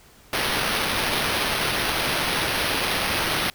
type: noise with sample-and-hold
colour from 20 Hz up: white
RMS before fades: -24 dBFS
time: 0.33-3.5 s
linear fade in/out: 2 ms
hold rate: 7350 Hz
effects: pink hiss -52 dBFS RMS until 3.54 s